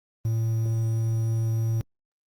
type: tone with quantisation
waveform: triangle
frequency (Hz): 112.9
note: A2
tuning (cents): +45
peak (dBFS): -20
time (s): 0.25-1.81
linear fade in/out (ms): 0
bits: 8
effects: Opus 24 kbps